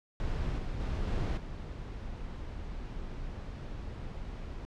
brown noise with level steps, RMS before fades -33 / -36 / -33 / -31 / -40 dBFS, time 0.2-4.65 s, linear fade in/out 0 ms, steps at 0.58 / 0.8 / 1.07 / 1.37 s, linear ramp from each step 5 ms, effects low-pass 5000 Hz 12 dB/octave

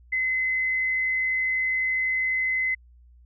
sine tone, 2043 Hz, C7, 42 cents flat, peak -22 dBFS, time 0.12-2.75 s, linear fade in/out 10 ms, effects added 60 Hz sine -50 dBFS peak until 3.25 s

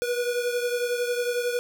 square beating tone pair, 483.6 / 494.6 Hz, B4 / B4, -36 / +3 cents, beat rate 11 Hz, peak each -26 / -32 dBFS, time 0.02-1.59 s, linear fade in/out 0 ms, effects none

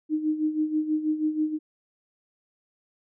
sine tone with tremolo, 308.6 Hz, D#4, 14 cents flat, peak -20 dBFS, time 0.09-1.59 s, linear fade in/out 50 ms, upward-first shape sine, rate 6.2 Hz, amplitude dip 70%, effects none

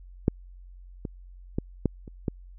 clicks, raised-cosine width 3 ms, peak -7 / -19 / -13 / -9 / -29 / -13 dBFS, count 6, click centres 0.281 / 1.052 / 1.585 / 1.857 / 2.078 / 2.282 s, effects added 45 Hz sine -44 dBFS peak until 2.58 s

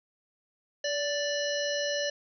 harmonic tone with a mistuned harmonic, 587.3 Hz, D5, in tune, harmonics 1 / 3 / 5 / 7 / 9 / 10, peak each -30 / -35 / -37 / -38 / -40 / -40 dBFS, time 0.84-2.1 s, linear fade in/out 5 ms, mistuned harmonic 1, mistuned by -27 cents, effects none

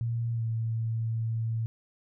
sine tone with pitch glide, 116.54 to 113.22 Hz, A#2 to A2, 0 to +50 cents, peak -27 dBFS, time 0.01-1.66 s, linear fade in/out 0 ms, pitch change -50 cents, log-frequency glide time 0.33-0.44 s, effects none

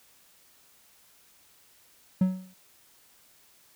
triangle tone with exponential decay, 186 Hz, F#3, 9 cents sharp, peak -15 dBFS, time 2.21-2.54 s, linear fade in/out 5 ms, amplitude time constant 70 ms, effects white hiss -60 dBFS RMS until 3.75 s

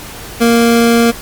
25% pulse tone, 233.1 Hz, A#3, in tune, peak -3 dBFS, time 0.4-1.12 s, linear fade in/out 20 ms, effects pink hiss -29 dBFS RMS until 1.21 s + MP3 96 kbps

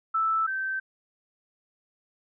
sine tone pair in turn, 1318.5 / 1550.8 Hz, E6 / G6, 0 / -19 cents, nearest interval minor third, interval 281 cents, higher second, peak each -22 / -27 dBFS, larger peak first, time 0.14-0.47 / 0.47-0.8 s, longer neither, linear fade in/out 10 ms, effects none

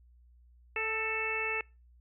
harmonic tone with a mistuned harmonic, 440 Hz, A4, in tune, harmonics 1 / 2 / 3 / 4 / 5 / 6, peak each -38 / -42 / -41 / -40 / -36 / -34 dBFS, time 0.76-1.61 s, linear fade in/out 2 ms, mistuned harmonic 4, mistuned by +23 cents, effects noise-tail reverb RT60 0.3 s tail -26 dB re dry + added 60 Hz sine -57 dBFS peak until 2 s

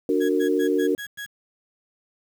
sine chord, D augmented, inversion none, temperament just, 293.7 / 367.1 / 458.9 Hz, D4 / F#4 / A#4, 0 / -14 / -27 cents, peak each -23 dBFS, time 0.09-0.95 s, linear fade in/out 2 ms
35% pulse tone bursts, 1661.2 Hz, G#6, in tune, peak -30 dBFS, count 6, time 0.2-1.265 s, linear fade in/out 20 ms, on 95 ms, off 99 ms
effects 8-bit

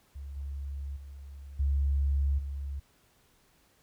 sine tone with level steps, 69.7 Hz, C#2, 10 cents sharp, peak -38 / -34 / -42 / -24 / -33 dBFS, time 0.15-2.8 s, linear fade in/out 10 ms, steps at 0.36 / 0.96 / 1.59 / 2.38 s, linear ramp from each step 10 ms, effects pink hiss -66 dBFS RMS until 3.82 s

